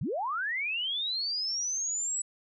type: linear sweep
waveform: sine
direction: up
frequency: 92 to 7902 Hz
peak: -29 dBFS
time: 0.01-2.22 s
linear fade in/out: 5 ms
effects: none